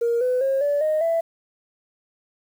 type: tone with pitch steps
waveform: sine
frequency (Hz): 469.2 / 502.9 / 539 / 577.7 / 619.1 / 663.5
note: A#4 / B4 / C#5 / D5 / D#5 / E5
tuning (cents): +11 / +31 / -49 / -29 / -9 / +11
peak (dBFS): -17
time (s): 0.01-1.21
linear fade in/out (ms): 10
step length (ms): 200
effects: tanh soft clip ceiling -15 dBFS + 8-bit